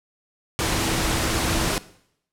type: tone in noise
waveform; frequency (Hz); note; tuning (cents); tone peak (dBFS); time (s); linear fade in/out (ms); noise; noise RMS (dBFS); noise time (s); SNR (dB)
sine; 329.6; E4; 0; -32; 0.61-1.67; 0; pink; -23; 0.59-1.78; -12
effects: noise-tail reverb RT60 0.7 s tail -18 dB re dry + low-pass 11000 Hz 12 dB/octave